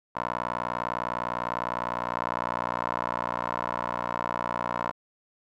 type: tone with band-pass filter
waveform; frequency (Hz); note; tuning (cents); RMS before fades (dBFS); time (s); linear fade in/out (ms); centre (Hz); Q
15% pulse; 59.9; A#1; +48; -31; 0.15-4.92; 20; 1000; 2.7
effects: none